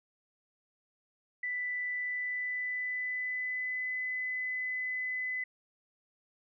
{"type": "tone with pitch glide", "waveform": "sine", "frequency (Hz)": [1984, 2012], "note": ["B6", "B6"], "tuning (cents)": [7, 32], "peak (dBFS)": -32, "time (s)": [1.43, 5.44], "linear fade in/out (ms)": 5, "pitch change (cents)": 25, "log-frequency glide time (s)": [1.88, 3.92], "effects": []}